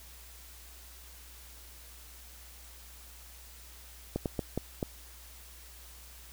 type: slowing click train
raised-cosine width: 2 ms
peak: -17 dBFS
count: 5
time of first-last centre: 4.16-4.828 s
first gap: 98 ms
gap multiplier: 1.37
effects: added 60 Hz sine -52 dBFS peak until 6.32 s + white hiss -53 dBFS RMS until 6.32 s